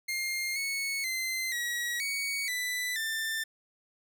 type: tone with pitch steps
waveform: sawtooth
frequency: 2119 / 2207 / 2068 / 1915 / 2241 / 1990 / 1784 Hz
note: C7 / C#7 / C7 / A#6 / C#7 / B6 / A6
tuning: +21 / -8 / -21 / +46 / +18 / +13 / +23 cents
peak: -27 dBFS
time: 0.08-3.44 s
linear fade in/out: 10 ms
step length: 480 ms
effects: none